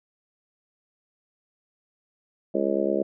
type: harmonic tone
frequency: 69.3 Hz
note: C#2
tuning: in tune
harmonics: 3 / 4 / 5 / 6 / 7 / 8 / 9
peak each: -30 / -33 / -27 / -29 / -32 / -28 / -30 dBFS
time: 2.54-3.03 s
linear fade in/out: 10 ms
effects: none